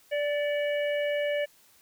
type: harmonic tone with a mistuned harmonic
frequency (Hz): 584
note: D5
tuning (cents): -10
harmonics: 1 / 3 / 4 / 5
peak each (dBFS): -26 / -36 / -38 / -40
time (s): 0.11-1.46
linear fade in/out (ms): 20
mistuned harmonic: 4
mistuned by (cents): -48
effects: white hiss -60 dBFS RMS until 1.81 s